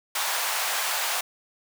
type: high-pass noise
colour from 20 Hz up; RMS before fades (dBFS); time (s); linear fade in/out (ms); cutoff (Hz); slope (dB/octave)
pink; -27; 0.15-1.21; 5; 710; 24
effects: none